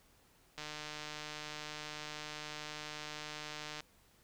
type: click train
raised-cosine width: 0.2 ms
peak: -26 dBFS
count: 488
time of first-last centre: 0.58-3.805 s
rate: 151 Hz
effects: pink hiss -67 dBFS RMS until 4.23 s